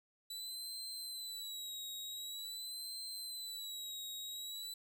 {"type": "tone with vibrato", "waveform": "sawtooth", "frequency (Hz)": 3951, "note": "B7", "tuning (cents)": 0, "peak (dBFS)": -40, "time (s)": [0.3, 4.74], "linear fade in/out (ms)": 5, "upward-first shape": "sine", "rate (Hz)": 0.46, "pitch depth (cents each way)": 70, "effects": []}